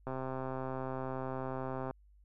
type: click train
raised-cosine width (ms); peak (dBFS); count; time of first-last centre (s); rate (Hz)
1; -25; 242; 0.07-1.91; 131
effects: added 50 Hz sine -59 dBFS peak until 2.24 s